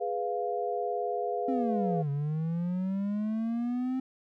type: chord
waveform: sine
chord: F diminished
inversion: first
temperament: equal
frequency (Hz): 415.3 / 493.9 / 698.5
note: Ab4 / Cb5 / F5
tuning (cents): 0 / 0 / 0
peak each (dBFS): -33 / -34 / -32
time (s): 0-2.03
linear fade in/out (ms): 20
type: linear two-way sweep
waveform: triangle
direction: down then up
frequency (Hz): 270 to 139.6 to 262.2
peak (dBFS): -26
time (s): 1.48-4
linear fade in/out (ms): 5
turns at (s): 2.1
effects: none